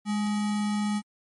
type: tone with sample-and-hold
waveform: sine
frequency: 207.5 Hz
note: G#3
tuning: 1 cent flat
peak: -24 dBFS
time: 0.05-1.02 s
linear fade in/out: 50 ms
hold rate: 1050 Hz
effects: MP3 48 kbps